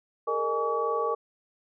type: tone cluster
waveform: sine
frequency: 417 / 460.5 / 611 / 834 / 1137 Hz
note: G#4 / A#4 / D#5 / G#5 / C#6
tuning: +7 / -21 / -32 / +7 / +44 cents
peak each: -36 / -28 / -35 / -35 / -29 dBFS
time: 0.27-1.15 s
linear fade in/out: 10 ms
effects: none